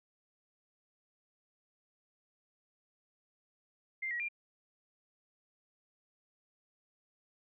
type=tone with pitch steps; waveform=sine; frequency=2096 / 1913 / 2391 Hz; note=C7 / A#6 / D7; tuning=+2 / +44 / +30 cents; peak=-34 dBFS; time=4.02-4.287 s; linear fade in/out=10 ms; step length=89 ms; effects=none